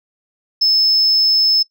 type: tone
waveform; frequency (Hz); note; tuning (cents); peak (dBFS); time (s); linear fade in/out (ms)
sine; 5230; E8; -15; -9; 0.61-1.63; 10
effects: noise-tail reverb RT60 0.1 s tail -18 dB re dry + tanh soft clip ceiling -7 dBFS